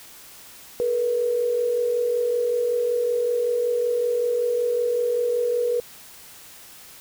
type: tone pair together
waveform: sine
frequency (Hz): 437.9 / 483.2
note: A4 / B4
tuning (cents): -8 / -38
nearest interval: major second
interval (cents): 170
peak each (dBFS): -29 / -20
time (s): 0.8-5.8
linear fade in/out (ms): 0
effects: white hiss -45 dBFS RMS until 7 s